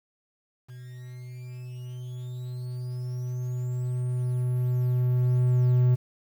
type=tone with level ramp; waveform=triangle; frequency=124.7 Hz; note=B2; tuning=17 cents sharp; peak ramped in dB=-38 to -15 dBFS; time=0.68-5.96 s; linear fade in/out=20 ms; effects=9-bit